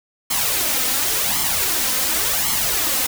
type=noise with flanger; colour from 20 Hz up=white; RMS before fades=-20 dBFS; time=0.3-3.07 s; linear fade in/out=10 ms; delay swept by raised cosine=0.94 to 3.94 ms; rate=0.91 Hz; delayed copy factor=+0.65; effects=none